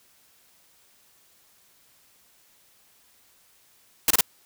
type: noise bursts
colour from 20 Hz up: white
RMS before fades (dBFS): -18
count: 3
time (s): 4.08-4.209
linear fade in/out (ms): 2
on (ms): 25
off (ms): 27
effects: white hiss -60 dBFS RMS until 4.45 s